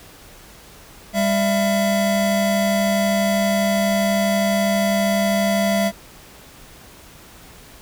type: tone pair together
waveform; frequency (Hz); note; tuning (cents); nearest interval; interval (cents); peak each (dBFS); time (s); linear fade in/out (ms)
square; 198.89 / 669; G3 / E5; +25 / +25; octave + major sixth; 2100; -20; 1.13-5.92; 50
effects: pink hiss -44 dBFS RMS until 7.81 s